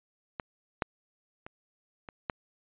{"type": "clicks", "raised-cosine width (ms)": 0.5, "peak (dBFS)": [-19, -12, -27, -27, -15], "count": 5, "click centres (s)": [0.398, 0.822, 1.465, 2.088, 2.298], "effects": ["resampled to 8000 Hz"]}